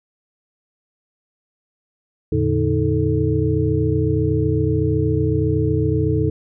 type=tone cluster; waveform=sine; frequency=84.3 / 112.3 / 145.9 / 314.5 / 436.4 Hz; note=E2 / A2 / D3 / D#4 / A4; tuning=+39 / +36 / -11 / +19 / -14 cents; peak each=-22 dBFS; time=2.32-6.3 s; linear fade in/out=5 ms; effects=none